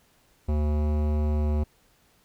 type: tone with hard clipping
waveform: sine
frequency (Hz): 75.1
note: D2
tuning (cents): +39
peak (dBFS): -24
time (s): 0.48-1.64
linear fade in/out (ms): 10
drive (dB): 17
effects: pink hiss -63 dBFS RMS until 2.24 s